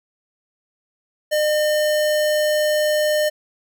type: tone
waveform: square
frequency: 606 Hz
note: D#5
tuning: 46 cents flat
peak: -17 dBFS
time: 1.31-3.3 s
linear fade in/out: 20 ms
effects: none